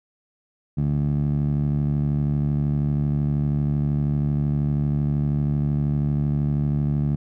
15% pulse tone with band-pass filter, 72.8 Hz, D2, 15 cents flat, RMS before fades -22 dBFS, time 0.77-7.16 s, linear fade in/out 10 ms, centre 150 Hz, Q 1.9, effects none

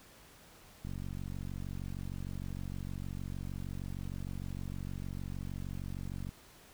click train, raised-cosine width 5 ms, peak -29 dBFS, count 254, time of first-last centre 0.85-6.291 s, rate 46.5 Hz, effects pink hiss -58 dBFS RMS until 6.73 s

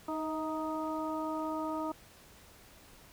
harmonic tone with a mistuned harmonic, 311.8 Hz, D#4, 4 cents sharp, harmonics 1 / 2 / 3 / 4, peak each -36 / -39 / -39 / -41 dBFS, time 0.08-1.92 s, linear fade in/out 5 ms, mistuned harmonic 2, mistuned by +31 cents, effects pink hiss -57 dBFS RMS until 3.12 s

